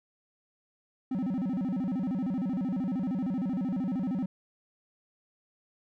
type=tone with vibrato; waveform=triangle; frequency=220 Hz; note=A3; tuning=in tune; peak=-26 dBFS; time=1.11-4.26 s; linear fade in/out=5 ms; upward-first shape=square; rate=13 Hz; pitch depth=290 cents each way; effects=none